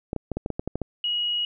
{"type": "clicks", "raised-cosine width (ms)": 2, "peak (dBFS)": -14, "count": 10, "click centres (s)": [0.131, 0.163, 0.317, 0.37, 0.461, 0.503, 0.595, 0.676, 0.756, 0.817]}
{"type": "tone", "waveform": "sine", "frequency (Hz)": 2900, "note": "F#7", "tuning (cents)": -35, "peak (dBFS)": -23, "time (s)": [1.04, 1.45], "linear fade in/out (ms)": 2}
{"effects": []}